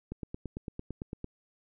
click train, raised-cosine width 3 ms, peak -24 dBFS, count 11, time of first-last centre 0.12-1.244 s, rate 8.9 Hz, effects none

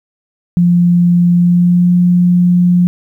sine tone with pitch glide, 174.61 to 177.25 Hz, F3 to F3, 0 to +26 cents, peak -6 dBFS, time 0.57-2.87 s, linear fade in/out 0 ms, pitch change +26 cents, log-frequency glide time 1.35-1.93 s, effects 8-bit

